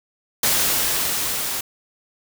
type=noise with level ramp; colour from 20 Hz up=white; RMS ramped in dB=-18 to -26 dBFS; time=0.43-1.61 s; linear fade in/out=5 ms; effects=none